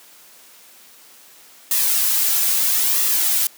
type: noise with flanger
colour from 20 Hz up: blue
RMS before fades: -18 dBFS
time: 1.71-3.47 s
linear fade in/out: 2 ms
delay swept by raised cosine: 1.3 to 3.3 ms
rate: 0.76 Hz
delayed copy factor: -0.55
effects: white hiss -47 dBFS RMS until 3.57 s + high-pass 200 Hz 12 dB/octave